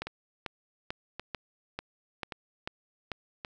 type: two click trains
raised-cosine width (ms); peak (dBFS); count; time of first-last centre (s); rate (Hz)
0.3; -18 / -21; 8 / 4; 0.02-3.117 / 0.07-3.448; 2.26 / 0.888
effects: none